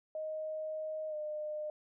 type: tone with pitch glide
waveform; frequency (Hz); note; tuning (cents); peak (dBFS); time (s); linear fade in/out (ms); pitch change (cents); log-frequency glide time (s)
sine; 624 to 606.6; D#5 to D#5; +5 to -44; -36; 0.15-1.7; 2; -49; 1.09-1.15
effects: none